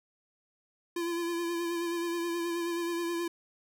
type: tone with vibrato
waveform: square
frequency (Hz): 341.2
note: F4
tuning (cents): -40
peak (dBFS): -31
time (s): 0.96-3.28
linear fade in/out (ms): 5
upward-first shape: sine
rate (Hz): 9.4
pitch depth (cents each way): 30
effects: none